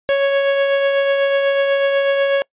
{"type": "tone with tremolo", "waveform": "45% pulse", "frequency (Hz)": 554.4, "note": "C#5", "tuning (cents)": 0, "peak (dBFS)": -12, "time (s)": [0.09, 2.42], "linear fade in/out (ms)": 0, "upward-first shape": "triangle", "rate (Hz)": 8.1, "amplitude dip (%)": 35, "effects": ["noise-tail reverb RT60 0.1 s tail -26 dB re dry", "resampled to 8000 Hz"]}